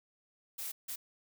blue noise bursts at uneven times, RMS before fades -40 dBFS, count 2, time 0.58-0.72 / 0.88-0.96 s, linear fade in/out 10 ms, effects none

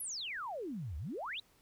sine exponential two-way sweep, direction down then up, 11840 to 67.7 to 4053 Hz, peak -38 dBFS, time 0-1.4 s, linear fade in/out 5 ms, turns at 0.97 s, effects pink hiss -68 dBFS RMS until 1.61 s

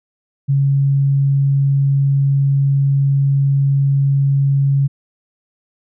sine tone, 138.59 Hz, C#3, in tune, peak -11 dBFS, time 0.48-4.88 s, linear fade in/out 20 ms, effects none

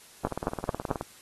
two click trains, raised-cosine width 1 ms, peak -18 / -12 dBFS, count 15 / 4, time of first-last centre 0.27-1.011 / 0.25-0.912 s, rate 18.9 / 4.53 Hz, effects white hiss -53 dBFS RMS until 1.21 s + AAC 32 kbps

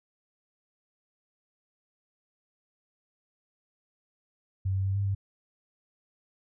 sine tone with pitch steps, 95.5 / 96.1 / 96.9 / 99.7 / 98.3 Hz, G2 / G2 / G2 / G2 / G2, -45 / -34 / -20 / +30 / +5 cents, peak -25 dBFS, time 4.65-5.15 s, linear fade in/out 10 ms, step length 100 ms, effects none

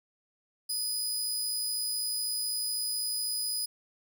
20% pulse tone, 4978 Hz, D#8, in tune, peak -24 dBFS, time 0.69-3.66 s, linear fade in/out 10 ms, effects none

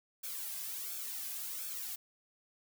blue noise with flanger, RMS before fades -41 dBFS, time 0.23-1.96 s, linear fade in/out 10 ms, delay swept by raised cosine 1 to 2.2 ms, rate 1.4 Hz, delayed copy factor -0.7, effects none

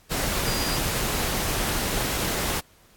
sine tone in noise, 4846 Hz, D#8, 47 cents flat, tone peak -31 dBFS, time 0.45-0.78 s, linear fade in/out 20 ms, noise pink, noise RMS -26 dBFS, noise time 0.1-2.61 s, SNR -8 dB, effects pink hiss -57 dBFS RMS until 2.96 s + AAC 64 kbps

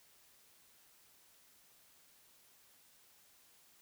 silence, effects white hiss -66 dBFS RMS until 3.81 s

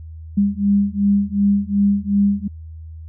sine beating tone pair, 200 / 202.7 Hz, G3 / G#3, +35 / -42 cents, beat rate 2.7 Hz, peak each -17 dBFS, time 0.37-2.48 s, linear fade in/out 10 ms, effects added 80 Hz sine -32 dBFS peak until 3.08 s

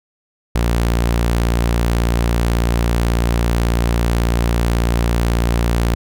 sawtooth tone, 58.2 Hz, A#1, 2 cents flat, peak -10 dBFS, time 0.55-5.95 s, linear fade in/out 5 ms, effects none

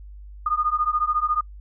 sine beating tone pair, 1217 / 1231 Hz, D#6 / D#6, -39 / -19 cents, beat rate 14 Hz, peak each -23 dBFS, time 0.46-1.41 s, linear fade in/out 5 ms, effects noise-tail reverb RT60 0.1 s tail -25 dB re dry + added 50 Hz sine -38 dBFS peak until 1.6 s

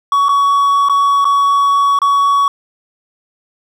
triangle tone with dropouts, 1124 Hz, C#6, 24 cents sharp, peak -7 dBFS, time 0.12-2.48 s, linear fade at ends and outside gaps 2 ms, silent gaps 0.285-0.291 / 0.887-0.896 / 1.245-1.252 / 1.989-2.017 s, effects none

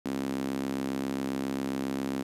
sawtooth tone with high-pass filter, 67.4 Hz, C#2, 48 cents flat, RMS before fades -32 dBFS, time 0.05-2.23 s, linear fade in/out 10 ms, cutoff 250 Hz, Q 3.6, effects resampled to 32000 Hz + 10-bit

